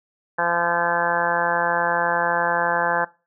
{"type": "harmonic tone", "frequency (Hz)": 171.7, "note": "F3", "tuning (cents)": -29, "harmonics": [1, 2, 3, 4, 5, 6, 7, 8, 9, 10], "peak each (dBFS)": [-36, -36, -27, -28, -25, -27, -33, -32, -25, -26], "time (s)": [0.38, 3.05], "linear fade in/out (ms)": 10, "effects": ["noise-tail reverb RT60 0.3 s tail -20 dB re dry"]}